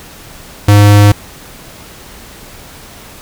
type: tone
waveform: square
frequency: 102.8 Hz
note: G#2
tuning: 17 cents flat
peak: -3 dBFS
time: 0.68-1.12 s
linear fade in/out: 5 ms
effects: pink hiss -34 dBFS RMS until 3.21 s